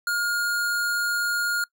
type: tone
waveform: square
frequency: 1422 Hz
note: F6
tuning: 31 cents sharp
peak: -23 dBFS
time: 0.07-1.64 s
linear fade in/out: 2 ms
effects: noise-tail reverb RT60 0.1 s tail -24 dB re dry